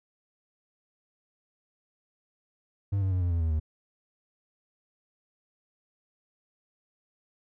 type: tone with pitch steps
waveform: triangle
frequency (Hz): 99.4 / 95.41 / 91.57 / 87.89 / 84.36 / 80.97 / 77.72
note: G2 / G2 / F#2 / F2 / E2 / E2 / D#2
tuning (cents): +25 / -46 / -17 / +12 / +41 / -30 / -1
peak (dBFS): -22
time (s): 2.92-3.599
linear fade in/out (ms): 10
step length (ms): 97
effects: none